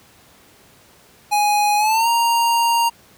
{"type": "tone with pitch glide", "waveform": "square", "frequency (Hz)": [831, 932.8], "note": ["G#5", "A#5"], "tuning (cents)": [1, 1], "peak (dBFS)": -15, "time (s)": [1.31, 2.9], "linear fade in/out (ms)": 20, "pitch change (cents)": 200, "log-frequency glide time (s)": [1.77, 2.08], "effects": ["pink hiss -50 dBFS RMS until 3.17 s", "high-pass 80 Hz 12 dB/octave"]}